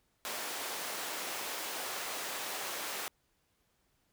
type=high-pass noise; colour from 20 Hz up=pink; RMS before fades=-39 dBFS; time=0.25-3.08 s; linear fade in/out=0 ms; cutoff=520 Hz; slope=12 dB/octave; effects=pink hiss -75 dBFS RMS until 4.12 s